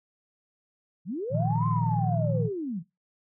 sine linear two-way sweep, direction up then down, 143.9 to 1062 to 143.9 Hz, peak -29 dBFS, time 1.05-2.83 s, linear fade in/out 50 ms, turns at 1.67 s
sine chord, Bb suspended fourth, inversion none, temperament equal, 116.54 / 155.56 / 174.61 Hz, Bb2 / Eb3 / F3, 0 / 0 / 0 cents, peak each -27 / -27 / -30 dBFS, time 1.3-2.5 s, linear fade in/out 50 ms
effects noise-tail reverb RT60 0.2 s tail -17 dB re dry + tanh soft clip ceiling -13 dBFS

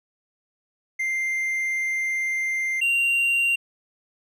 triangle tone pair in turn, 2094 / 2766 Hz, C7 / F7, +1 / -17 cents, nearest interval perfect fourth, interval 482 cents, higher second, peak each -21 / -17 dBFS, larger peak second, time 0.99-2.81 / 2.81-3.56 s, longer first, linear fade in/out 10 ms, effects none

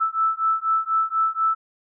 sine beating tone pair, 1315 / 1319.1 Hz, E6 / E6, -5 / +1 cents, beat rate 4.1 Hz, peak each -22 dBFS, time 0-1.55 s, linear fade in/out 20 ms, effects none

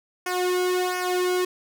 sawtooth tone with flanger, 363 Hz, F#4, 33 cents flat, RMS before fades -24 dBFS, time 0.26-1.45 s, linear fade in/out 5 ms, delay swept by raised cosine 0.25 to 1.65 ms, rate 1.4 Hz, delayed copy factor -0.8, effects none

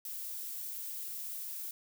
violet noise, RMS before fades -41 dBFS, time 0.05-1.71 s, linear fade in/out 2 ms, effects none

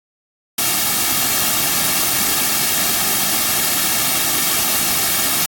white noise with comb filter, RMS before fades -17 dBFS, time 0.58-5.46 s, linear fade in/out 5 ms, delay 2 ms, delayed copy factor -0.6, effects AAC 64 kbps

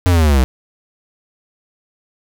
square linear sweep, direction down, 92.5 to 61.74 Hz, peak -10 dBFS, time 0.06-0.44 s, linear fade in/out 0 ms, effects none

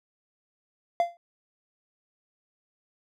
triangle tone with exponential decay, 690 Hz, F5, 21 cents flat, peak -15 dBFS, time 1-1.17 s, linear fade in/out 1 ms, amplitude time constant 35 ms, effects none

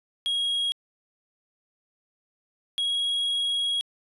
triangle tone pair in turn, 3290 / 3307 Hz, G#7 / G#7, -17 / -8 cents, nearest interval unison, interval 9 cents, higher second, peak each -22 dBFS, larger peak neither, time 0.26-0.72 / 2.78-3.81 s, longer second, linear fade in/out 0 ms, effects resampled to 32000 Hz

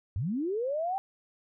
sine linear sweep, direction up, 80.6 to 793 Hz, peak -28 dBFS, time 0.16-0.98 s, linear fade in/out 0 ms, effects none

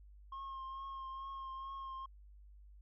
sine tone with vibrato, 1073 Hz, C6, 43 cents sharp, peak -40 dBFS, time 0.32-2.06 s, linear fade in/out 5 ms, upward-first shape triangle, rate 2.3 Hz, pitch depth 26 cents each way, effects tanh soft clip ceiling -42 dBFS + added 50 Hz sine -55 dBFS peak until 2.81 s

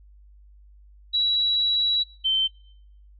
sine tone pair in turn, 3905 / 3097 Hz, B7 / G7, -20 / -22 cents, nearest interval major third, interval 402 cents, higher first, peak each -19 dBFS, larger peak neither, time 1.13-2.04 / 2.24-2.48 s, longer first, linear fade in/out 20 ms, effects noise-tail reverb RT60 0.8 s tail -26 dB re dry + added 50 Hz sine -48 dBFS peak until 3.19 s

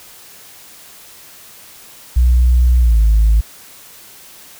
sine tone with pitch glide, 61.3 to 53.98 Hz, B1 to A1, -12 to -32 cents, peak -6 dBFS, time 2.16-3.41 s, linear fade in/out 10 ms, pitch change -220 cents, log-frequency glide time 2.8-2.99 s, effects tanh soft clip ceiling -5 dBFS + white hiss -40 dBFS RMS until 4.59 s

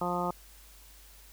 harmonic tone, 176.7 Hz, F3, 21 cents sharp, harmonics 1 / 2 / 3 / 4 / 5 / 6 / 7, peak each -35 / -37 / -37 / -36 / -35 / -39 / -36 dBFS, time 0.01-0.31 s, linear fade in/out 5 ms, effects added 50 Hz sine -54 dBFS peak until 1.32 s + white hiss -56 dBFS RMS until 1.32 s

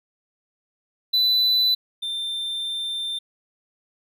triangle tone pair in turn, 3993 / 3579 Hz, B7 / A7, +18 / +29 cents, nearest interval major second, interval 189 cents, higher first, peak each -15 / -24 dBFS, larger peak first, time 1.13-1.75 / 2.02-3.19 s, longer second, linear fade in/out 10 ms, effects none

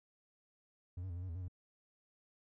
triangle tone with pitch steps, 88.7 / 94.4 / 85.8 / 89.2 / 93.4 / 82.5 / 92.9 / 89.3 Hz, F2 / F#2 / F2 / F2 / F#2 / E2 / F#2 / F2, +27 / +35 / -30 / +37 / +17 / +2 / +7 / +39 cents, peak -38 dBFS, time 0.97-1.482 s, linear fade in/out 5 ms, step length 64 ms, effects none

